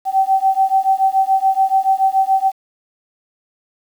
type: beating tone pair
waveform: sine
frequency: 767 / 774 Hz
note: G5 / G5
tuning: -38 / -22 cents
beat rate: 7 Hz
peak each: -15 dBFS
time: 0.05-2.52 s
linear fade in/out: 50 ms
effects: 7-bit